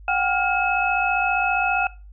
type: tone cluster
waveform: sine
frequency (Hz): 733 / 788 / 1408 / 2579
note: F#5 / G5 / F6 / E7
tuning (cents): -16 / +9 / +14 / -39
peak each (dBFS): -24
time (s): 0.08-1.87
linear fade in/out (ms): 2
effects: noise-tail reverb RT60 0.3 s tail -20 dB re dry + added 50 Hz sine -40 dBFS peak until 2.12 s